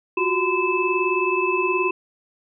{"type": "tone cluster", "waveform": "sine", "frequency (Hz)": [357.2, 376.1, 1018, 2618], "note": ["F4", "F#4", "C6", "E7"], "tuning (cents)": [39, 28, -48, -13], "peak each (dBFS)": -24, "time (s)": [0.17, 1.91], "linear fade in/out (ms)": 5, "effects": []}